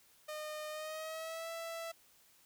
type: tone with pitch glide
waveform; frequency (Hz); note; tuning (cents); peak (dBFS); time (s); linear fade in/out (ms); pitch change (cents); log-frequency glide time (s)
sawtooth; 611 to 662.5; D#5 to E5; -32 to +9; -37; 0.28-1.92; 10; +141; 0.69-1.51
effects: white hiss -66 dBFS RMS until 2.45 s

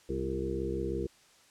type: harmonic tone with a mistuned harmonic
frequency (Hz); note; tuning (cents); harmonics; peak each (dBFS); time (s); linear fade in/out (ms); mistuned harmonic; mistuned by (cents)
66.2; C2; +21; 1 / 2 / 3 / 4 / 5 / 6 / 7; -38 / -41 / -40 / -46 / -36 / -37 / -38; 0.09-1.07; 5; 5; +49
effects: white hiss -61 dBFS RMS until 1.5 s + low-pass 8000 Hz 12 dB/octave

